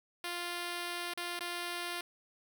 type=tone with dropouts; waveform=5% pulse; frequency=349.2 Hz; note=F4; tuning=in tune; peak=-25 dBFS; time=0.24-2.01 s; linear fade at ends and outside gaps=2 ms; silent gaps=1.137-1.174 / 1.392-1.407 s; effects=none